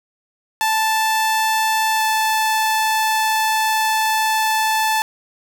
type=tone pair in turn; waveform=sawtooth; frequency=879 / 875.6 Hz; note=A5 / A5; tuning=-2 / -9 cents; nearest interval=unison; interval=7 cents; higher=first; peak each=-12 dBFS; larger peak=neither; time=0.61-1.99 / 1.99-5.02 s; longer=second; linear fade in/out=0 ms; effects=none